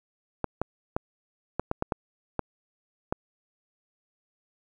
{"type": "clicks", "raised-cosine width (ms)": 1, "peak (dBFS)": -12, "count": 9, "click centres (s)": [0.443, 0.616, 0.965, 1.596, 1.714, 1.824, 1.922, 2.393, 3.125], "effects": ["9-bit"]}